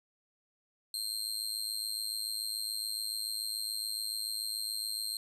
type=tone with amplitude modulation; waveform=25% pulse; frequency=4200 Hz; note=C8; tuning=6 cents sharp; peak=-26 dBFS; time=0.94-5.17 s; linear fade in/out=2 ms; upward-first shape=sine; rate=107 Hz; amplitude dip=80%; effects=none